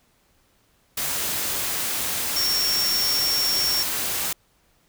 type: tone in noise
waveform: sine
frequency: 5490 Hz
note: F8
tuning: 31 cents flat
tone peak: -21 dBFS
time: 2.36-3.83 s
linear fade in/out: 5 ms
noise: white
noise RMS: -26 dBFS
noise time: 0.97-4.33 s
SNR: +2 dB
effects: pink hiss -63 dBFS RMS until 4.88 s